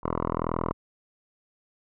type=tone with low-pass filter; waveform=5% pulse; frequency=41.2 Hz; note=E1; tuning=in tune; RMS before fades=-29 dBFS; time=0.03-0.73 s; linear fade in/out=10 ms; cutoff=1000 Hz; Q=4.7; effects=none